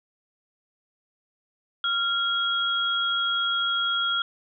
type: tone pair together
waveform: sine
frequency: 1384 / 3302 Hz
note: F6 / G#7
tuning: -16 / -11 cents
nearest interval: octave + minor third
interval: 1505 cents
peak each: -25 dBFS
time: 1.84-4.22 s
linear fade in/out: 2 ms
effects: none